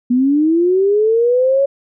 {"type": "linear sweep", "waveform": "sine", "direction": "up", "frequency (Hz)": [239.8, 560], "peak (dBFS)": -10, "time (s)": [0.1, 1.66], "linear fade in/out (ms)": 10, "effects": []}